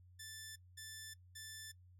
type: tone bursts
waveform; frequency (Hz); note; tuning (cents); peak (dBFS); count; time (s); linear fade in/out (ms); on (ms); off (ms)
10% pulse; 1760; A6; 0; -40; 3; 0.19-1.72; 10; 370; 210
effects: noise-tail reverb RT60 0.1 s tail -19 dB re dry + added 90 Hz sine -60 dBFS peak until 1.99 s